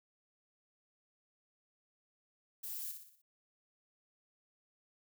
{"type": "noise with echo", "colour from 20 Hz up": "violet", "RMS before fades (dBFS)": -43, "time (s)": [2.63, 2.92], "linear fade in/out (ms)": 10, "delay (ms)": 60, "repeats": 5, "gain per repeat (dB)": -6, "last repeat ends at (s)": 3.22, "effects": []}